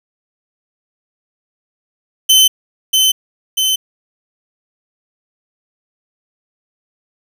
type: tone with echo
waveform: sawtooth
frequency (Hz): 3062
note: G7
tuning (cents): -41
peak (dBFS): -3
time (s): 2.29-2.48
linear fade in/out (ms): 10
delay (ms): 640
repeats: 2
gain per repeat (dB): -3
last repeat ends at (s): 3.76
effects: none